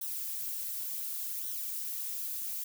violet noise with flanger, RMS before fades -37 dBFS, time 0.01-2.64 s, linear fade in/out 5 ms, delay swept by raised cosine 0.41 to 5.71 ms, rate 0.68 Hz, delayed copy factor -0.6, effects none

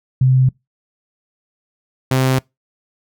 sine / sawtooth tone pair in turn, 129.8 / 130.7 Hz, C3 / C3, -13 / -1 cents, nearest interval unison, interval 12 cents, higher second, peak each -9 dBFS, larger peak neither, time 0.21-0.49 / 2.11-2.39 s, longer neither, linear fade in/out 5 ms, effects noise-tail reverb RT60 0.2 s tail -25 dB re dry

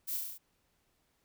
violet noise with echo, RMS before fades -37 dBFS, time 0.07-0.18 s, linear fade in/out 20 ms, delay 34 ms, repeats 6, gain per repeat -2 dB, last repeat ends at 0.384 s, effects pink hiss -75 dBFS RMS until 1.24 s

